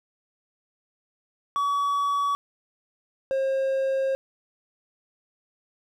triangle tone pair in turn, 1135 / 535.6 Hz, C#6 / C5, +41 / +40 cents, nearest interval octave + minor second, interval 1301 cents, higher first, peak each -20 dBFS, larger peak neither, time 1.56-2.35 / 3.31-4.15 s, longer second, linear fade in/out 0 ms, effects none

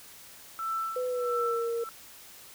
sine tone with tremolo, 1330 Hz, E6, 15 cents sharp, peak -28 dBFS, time 0.59-1.89 s, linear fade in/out 0 ms, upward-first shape sine, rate 1.5 Hz, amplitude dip 90%
sine tone with pitch glide, 502 to 465.7 Hz, B4 to A#4, +28 to -2 cents, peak -28 dBFS, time 0.96-1.84 s, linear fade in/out 5 ms, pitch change -130 cents, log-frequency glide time 1.07-1.55 s
effects white hiss -50 dBFS RMS until 2.54 s

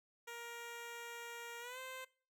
10% pulse tone with pitch glide, 470.2 to 518.7 Hz, A#4 to C5, +15 to -15 cents, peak -38 dBFS, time 0.27-2.05 s, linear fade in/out 10 ms, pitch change +170 cents, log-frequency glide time 1.6-1.79 s, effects noise-tail reverb RT60 0.4 s tail -21 dB re dry

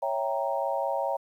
sine chord, C# diminished seventh, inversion none, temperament equal, 554.4 / 659.3 / 784 / 932.3 Hz, C#5 / E5 / G5 / Bb5, 0 / 0 / 0 / 0 cents, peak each -30 / -32 / -32 / -32 dBFS, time 0.02-1.17 s, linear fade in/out 10 ms, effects 10-bit

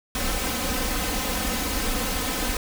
pink noise with comb filter, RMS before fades -26 dBFS, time 0.15-2.57 s, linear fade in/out 2 ms, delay 3.9 ms, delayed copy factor +1, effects none

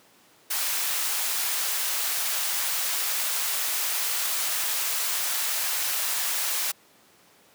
white high-pass noise, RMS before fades -27 dBFS, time 0.5-6.72 s, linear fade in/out 10 ms, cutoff 740 Hz, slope 12 dB/octave, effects pink hiss -57 dBFS RMS until 7.54 s + high-pass 200 Hz 12 dB/octave

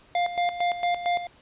square tone with tremolo, 702 Hz, F5, 9 cents sharp, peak -22 dBFS, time 0.15-1.27 s, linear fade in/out 2 ms, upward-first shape square, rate 4.4 Hz, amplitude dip 70%, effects pink hiss -56 dBFS RMS until 1.41 s + resampled to 8000 Hz

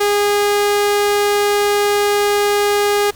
sawtooth tone, 410 Hz, G#4, 22 cents flat, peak -9 dBFS, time 0-3.11 s, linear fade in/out 10 ms, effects pink hiss -42 dBFS RMS until 3.15 s

